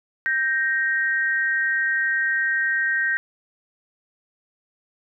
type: tone pair together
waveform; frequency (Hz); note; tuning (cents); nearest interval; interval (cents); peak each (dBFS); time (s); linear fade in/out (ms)
sine; 1567 / 1870; G6 / A#6; -1 / +5; minor third; 306; -22; 0.26-3.17; 0
effects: none